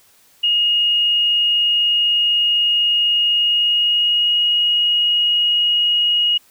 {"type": "tone with pitch glide", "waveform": "sine", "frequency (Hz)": [2864, 2884], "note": ["F7", "F#7"], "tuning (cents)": [43, -45], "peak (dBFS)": -13, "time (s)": [0.43, 6.38], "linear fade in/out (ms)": 10, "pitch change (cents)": 12, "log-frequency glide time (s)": [3.33, 4.39], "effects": ["white hiss -53 dBFS RMS until 6.5 s"]}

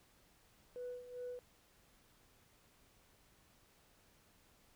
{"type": "tone with tremolo", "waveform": "sine", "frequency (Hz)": 493.9, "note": "B4", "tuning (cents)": 0, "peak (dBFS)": -40, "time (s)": [0.76, 1.39], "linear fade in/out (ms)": 0, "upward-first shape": "sine", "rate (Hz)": 2.5, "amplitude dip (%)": 75, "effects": ["tanh soft clip ceiling -39 dBFS", "pink hiss -69 dBFS RMS until 4.75 s"]}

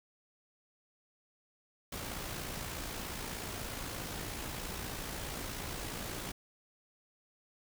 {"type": "noise with amplitude modulation", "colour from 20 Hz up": "pink", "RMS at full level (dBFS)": -39, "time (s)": [1.92, 6.32], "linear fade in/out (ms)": 5, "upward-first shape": "sine", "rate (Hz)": 56.8, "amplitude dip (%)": 40, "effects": []}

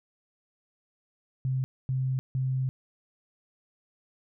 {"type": "tone bursts at uneven times", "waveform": "sine", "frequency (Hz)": 130.81, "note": "C3", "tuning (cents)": 0, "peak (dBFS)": -25, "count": 3, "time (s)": [[1.45, 1.64], [1.89, 2.19], [2.35, 2.69]], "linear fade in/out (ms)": 0, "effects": []}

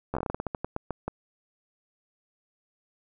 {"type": "slowing click train", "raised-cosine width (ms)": 1, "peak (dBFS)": -16, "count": 16, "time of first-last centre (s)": [0.14, 1.08], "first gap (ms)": 12, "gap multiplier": 1.21, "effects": []}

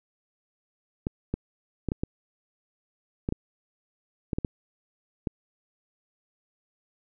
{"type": "clicks", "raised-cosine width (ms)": 3, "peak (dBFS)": -14, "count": 11, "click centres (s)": [1.069, 1.34, 1.887, 1.919, 2.035, 3.289, 3.324, 4.332, 4.385, 4.448, 5.272], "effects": []}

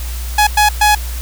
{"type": "tone bursts at uneven times", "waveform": "sawtooth", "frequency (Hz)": 840, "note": "G#5", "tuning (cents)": 19, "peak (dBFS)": -4, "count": 3, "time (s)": [[0.38, 0.47], [0.57, 0.69], [0.81, 0.95]], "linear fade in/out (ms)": 5, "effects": ["added 60 Hz sine -20 dBFS peak until 1.21 s", "white hiss -31 dBFS RMS until 1.21 s"]}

